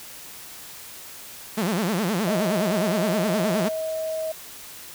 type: tone with vibrato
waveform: sawtooth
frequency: 194.9 Hz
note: G3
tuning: 10 cents flat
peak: -18 dBFS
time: 1.57-3.69 s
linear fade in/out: 10 ms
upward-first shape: sine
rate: 9.6 Hz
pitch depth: 260 cents each way
type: tone with pitch glide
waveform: sine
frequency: 631 to 636.5 Hz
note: D#5 to D#5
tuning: +24 to +39 cents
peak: -25 dBFS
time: 2.27-4.32 s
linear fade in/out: 5 ms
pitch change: +15 cents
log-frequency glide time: 2.98-3.64 s
effects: white hiss -41 dBFS RMS until 4.94 s